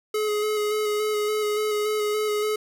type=tone with vibrato; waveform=square; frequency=423.3 Hz; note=G#4; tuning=33 cents sharp; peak=-23 dBFS; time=0.14-2.56 s; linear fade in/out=5 ms; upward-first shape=square; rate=3.5 Hz; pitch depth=16 cents each way; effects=none